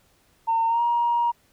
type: tone with pitch glide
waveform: sine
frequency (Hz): 910 to 946.5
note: A#5 to A#5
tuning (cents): -42 to +26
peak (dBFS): -18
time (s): 0.47-1.32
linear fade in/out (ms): 20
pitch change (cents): +68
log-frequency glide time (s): 0.67-0.82
effects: tanh soft clip ceiling -14 dBFS + pink hiss -62 dBFS RMS until 1.52 s